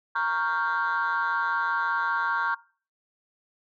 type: chord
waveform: sine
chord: G half-diminished seventh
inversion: first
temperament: equal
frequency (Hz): 932.3 / 1108.7 / 1396.9 / 1568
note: Bb5 / Db6 / F6 / G6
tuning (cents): 0 / 0 / 0 / 0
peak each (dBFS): -28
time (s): 0.15-2.55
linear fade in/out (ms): 10
effects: noise-tail reverb RT60 0.4 s tail -21 dB re dry + tanh soft clip ceiling -18 dBFS